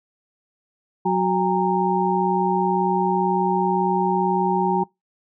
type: harmonic tone with a mistuned harmonic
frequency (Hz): 185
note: F#3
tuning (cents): 0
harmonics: 1 / 2 / 4 / 5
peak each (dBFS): -23 / -23 / -23 / -23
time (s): 1.05-4.84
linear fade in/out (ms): 10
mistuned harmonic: 4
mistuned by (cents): +150
effects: noise-tail reverb RT60 0.2 s tail -26 dB re dry